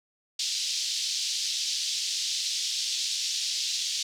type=band-pass noise; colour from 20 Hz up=white; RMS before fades=-30 dBFS; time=0.39-4.03 s; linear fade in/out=5 ms; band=3400 to 5800 Hz; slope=24 dB/octave; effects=none